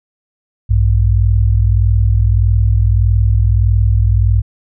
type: tone pair together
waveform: sine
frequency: 59.36 / 101 Hz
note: A#1 / G#2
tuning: +32 / -48 cents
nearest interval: major sixth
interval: 920 cents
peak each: -11 dBFS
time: 0.69-4.42 s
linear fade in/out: 20 ms
effects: none